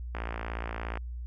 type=click train; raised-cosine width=0.5 ms; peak=-20 dBFS; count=48; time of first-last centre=0.15-0.973 s; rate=57.1 Hz; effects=added 60 Hz sine -35 dBFS peak until 1.26 s